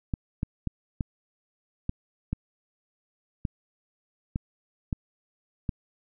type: clicks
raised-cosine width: 5 ms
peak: -15 dBFS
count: 10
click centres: 0.138 / 0.431 / 0.673 / 1.008 / 1.894 / 2.33 / 3.452 / 4.359 / 4.928 / 5.692 s
effects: none